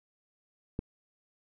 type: click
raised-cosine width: 3 ms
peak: -19 dBFS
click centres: 0.791 s
effects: none